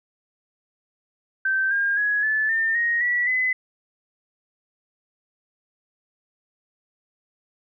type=tone with pitch steps; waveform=sine; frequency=1553 / 1612.4 / 1674.1 / 1738.2 / 1804.7 / 1873.7 / 1945.4 / 2020 Hz; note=G6 / G6 / G#6 / A6 / A6 / A#6 / B6 / B6; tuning=-17 / +48 / +13 / -22 / +43 / +8 / -27 / +39 cents; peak=-19 dBFS; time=1.45-3.53 s; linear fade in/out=5 ms; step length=260 ms; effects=none